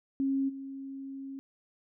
sine tone with level steps, 271.3 Hz, C#4, 37 cents flat, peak -26 / -38 dBFS, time 0.2-1.39 s, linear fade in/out 0 ms, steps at 0.48 s, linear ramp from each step 20 ms, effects none

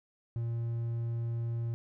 triangle tone, 116.54 Hz, A#2, in tune, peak -29 dBFS, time 0.36-1.74 s, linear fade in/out 0 ms, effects none

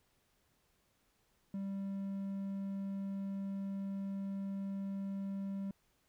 triangle tone, 196 Hz, G3, in tune, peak -35 dBFS, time 1.54-5.71 s, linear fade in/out 2 ms, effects pink hiss -75 dBFS RMS until 6.08 s

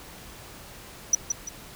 sine tone with echo, 5900 Hz, F#8, 6 cents flat, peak -12 dBFS, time 1.13-1.15 s, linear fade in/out 5 ms, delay 170 ms, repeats 2, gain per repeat -9 dB, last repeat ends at 1.49 s, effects tanh soft clip ceiling -13 dBFS + pink hiss -45 dBFS RMS until 1.75 s

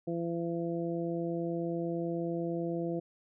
harmonic tone, 169.1 Hz, E3, 44 cents sharp, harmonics 1 / 2 / 3 / 4, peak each -36 / -34 / -38 / -42 dBFS, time 0.07-3 s, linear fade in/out 10 ms, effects none

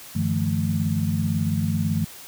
sine tone cluster, 97.5 / 152.9 / 171 / 218.6 Hz, G2 / D#3 / F3 / A3, -9 / -30 / -36 / -11 cents, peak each -26 dBFS, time 0.15-2.05 s, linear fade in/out 10 ms, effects white hiss -42 dBFS RMS until 2.27 s

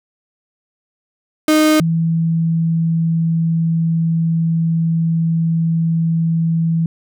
35% pulse / sine tone pair in turn, 308.8 / 164.43 Hz, D#4 / E3, -13 / -4 cents, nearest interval major seventh, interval 1091 cents, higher first, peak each -8 / -13 dBFS, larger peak first, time 1.48-1.8 / 1.8-6.86 s, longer second, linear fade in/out 2 ms, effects none

